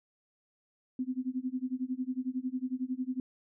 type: tone with tremolo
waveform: sine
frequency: 256 Hz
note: C4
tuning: 38 cents flat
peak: -28 dBFS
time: 0.99-3.2 s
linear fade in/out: 2 ms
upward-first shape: sine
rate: 11 Hz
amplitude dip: 95%
effects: none